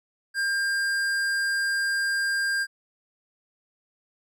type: tone with tanh clipping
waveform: sine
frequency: 1600 Hz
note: G6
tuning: 35 cents sharp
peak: -25 dBFS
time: 0.34-2.67 s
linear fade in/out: 50 ms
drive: 16 dB
effects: none